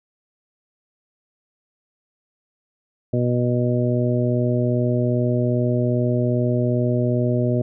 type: harmonic tone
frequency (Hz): 122.5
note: B2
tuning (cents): -14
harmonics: 1 / 2 / 3 / 4 / 5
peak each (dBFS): -20 / -23 / -25 / -29 / -26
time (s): 3.13-7.62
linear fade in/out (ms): 5
effects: none